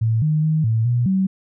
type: tone with pitch steps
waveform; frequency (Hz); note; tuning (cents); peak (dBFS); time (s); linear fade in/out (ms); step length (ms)
sine; 112.5 / 153.9 / 156.7 / 112.1 / 121 / 190.5; A2 / D#3 / D#3 / A2 / B2 / G3; +39 / -19 / +13 / +33 / -35 / -49; -15; 0.01-1.27; 10; 210
effects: none